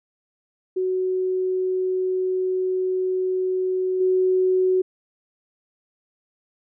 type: tone with level steps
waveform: sine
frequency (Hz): 371.6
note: F#4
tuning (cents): +7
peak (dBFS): -20 / -16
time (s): 0.76-4.82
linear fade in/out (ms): 10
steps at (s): 4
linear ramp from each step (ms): 10
effects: none